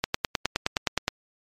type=click train; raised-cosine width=0.2 ms; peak=-5 dBFS; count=11; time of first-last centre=0.04-1.081 s; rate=9.61 Hz; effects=MP3 64 kbps